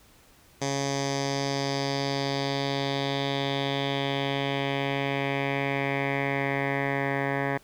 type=tone with low-pass filter sweep; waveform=10% pulse; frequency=138.59 Hz; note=C#3; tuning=in tune; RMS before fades=-28 dBFS; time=0.61-7.58 s; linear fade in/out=10 ms; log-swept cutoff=6300 to 1700 Hz; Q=3.2; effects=pink hiss -57 dBFS RMS until 7.63 s